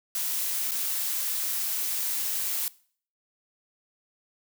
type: noise with dropouts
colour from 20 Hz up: blue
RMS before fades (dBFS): -29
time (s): 0.15-2.68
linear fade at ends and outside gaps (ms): 1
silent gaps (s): 0.71-0.717
effects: noise-tail reverb RT60 0.5 s tail -21 dB re dry